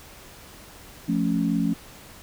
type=chord; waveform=sine; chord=F augmented; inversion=none; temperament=equal; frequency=174.61 / 220 / 277.2 Hz; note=F3 / A3 / C#4; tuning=0 / 0 / 0 cents; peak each=-25 dBFS; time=1.08-1.74 s; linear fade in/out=10 ms; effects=pink hiss -46 dBFS RMS until 2.22 s